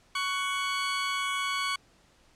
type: tone pair together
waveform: 20% pulse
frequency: 1116 / 1488.4 Hz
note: C#6 / F#6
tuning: +11 / +10 cents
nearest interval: perfect fourth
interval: 499 cents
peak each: -24 / -30 dBFS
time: 0.15-1.76 s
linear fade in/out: 5 ms
effects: pink hiss -62 dBFS RMS until 2.35 s + low-pass 8000 Hz 12 dB/octave